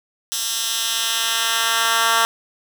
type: tone with high-pass filter sweep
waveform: 10% pulse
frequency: 228.1 Hz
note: A#3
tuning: 37 cents flat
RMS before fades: -20 dBFS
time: 0.32-2.25 s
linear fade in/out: 0 ms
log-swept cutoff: 5000 to 1200 Hz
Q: 1
effects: none